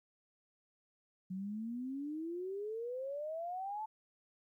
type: exponential sweep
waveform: sine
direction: up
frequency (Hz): 182.5 to 885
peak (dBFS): -38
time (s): 1.3-3.86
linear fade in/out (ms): 10
effects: 13-bit